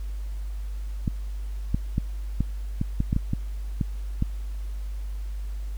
clicks, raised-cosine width 5 ms, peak -11 dBFS, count 11, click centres 1.078 / 1.745 / 1.981 / 2.406 / 2.814 / 3.004 / 3.129 / 3.164 / 3.334 / 3.812 / 4.224 s, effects added 50 Hz sine -29 dBFS peak until 5.77 s + pink hiss -54 dBFS RMS until 5.77 s

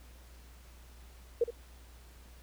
sine tone with echo, 471.6 Hz, A#4, 20 cents sharp, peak -23 dBFS, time 1.41-1.44 s, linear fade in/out 5 ms, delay 66 ms, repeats 1, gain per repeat -12 dB, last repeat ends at 1.506 s, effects added 60 Hz sine -52 dBFS peak until 2.42 s + pink hiss -60 dBFS RMS until 2.42 s

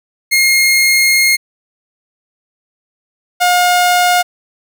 sawtooth tone pair in turn, 2142 / 714.8 Hz, C7 / F5, +40 / +40 cents, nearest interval octave + perfect fifth, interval 1900 cents, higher first, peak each -5 dBFS, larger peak neither, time 0.31-1.37 / 3.4-4.23 s, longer first, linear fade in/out 20 ms, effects none

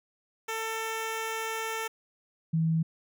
10% pulse / sine tone pair in turn, 446.4 / 162.08 Hz, A4 / E3, +25 / -29 cents, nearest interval octave + tritone, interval 1754 cents, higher first, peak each -23 dBFS, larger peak neither, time 0.48-1.88 / 2.53-2.83 s, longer first, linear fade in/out 10 ms, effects none

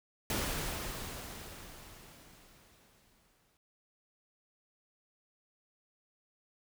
pink noise with exponential decay, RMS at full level -33 dBFS, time 0.3-3.57 s, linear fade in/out 1 ms, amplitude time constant 710 ms, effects none

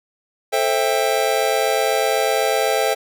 square chord, A minor seventh, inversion none, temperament just, 440 / 528 / 660 / 792 Hz, A4 / C5 / E5 / G5, 0 / +16 / +2 / +18 cents, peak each -23 dBFS, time 0.52-2.95 s, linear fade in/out 20 ms, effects none

